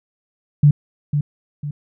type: tone with echo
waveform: sine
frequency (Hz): 146.3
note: D3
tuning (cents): -6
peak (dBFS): -7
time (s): 0.63-0.71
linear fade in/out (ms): 5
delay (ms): 500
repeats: 2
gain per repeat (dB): -8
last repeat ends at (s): 1.71
effects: none